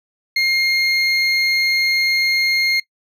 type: tone pair together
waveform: triangle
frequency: 2129 / 4258 Hz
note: C7 / C8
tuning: +30 / +30 cents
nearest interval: octave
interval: 1200 cents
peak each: -14 / -18 dBFS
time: 0.36-2.8 s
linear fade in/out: 5 ms
effects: noise-tail reverb RT60 0.1 s tail -22 dB re dry